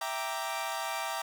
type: chord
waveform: sawtooth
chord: E half-diminished seventh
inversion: none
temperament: equal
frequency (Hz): 659.3 / 784 / 932.3 / 1174.7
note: E5 / G5 / Bb5 / D6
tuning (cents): 0 / 0 / 0 / 0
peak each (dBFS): -35 / -34 / -34 / -35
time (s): 0.01-1.22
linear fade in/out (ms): 5
effects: none